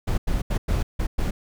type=noise bursts at uneven times; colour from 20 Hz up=brown; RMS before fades=-22 dBFS; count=6; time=0.07-0.18 / 0.27-0.42 / 0.5-0.58 / 0.68-0.83 / 0.99-1.07 / 1.18-1.31 s; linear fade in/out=10 ms; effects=none